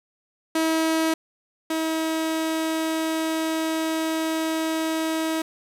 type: tone pair in turn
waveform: sawtooth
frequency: 321.6 / 320.4 Hz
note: E4 / E4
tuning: -43 / -49 cents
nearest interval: unison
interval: 6 cents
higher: first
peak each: -16 / -19 dBFS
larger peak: first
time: 0.55-1.14 / 1.7-5.42 s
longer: second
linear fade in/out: 5 ms
effects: resampled to 32000 Hz + 7-bit